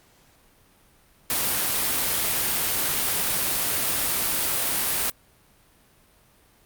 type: noise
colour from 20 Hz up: white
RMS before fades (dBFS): -24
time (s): 1.3-5.1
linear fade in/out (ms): 2
effects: pink hiss -58 dBFS RMS until 6.65 s + Opus 48 kbps